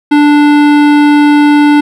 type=tone with hard clipping; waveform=sine; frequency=293.7 Hz; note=D4; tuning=in tune; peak=-5 dBFS; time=0.11-1.81 s; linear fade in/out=10 ms; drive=17 dB; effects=none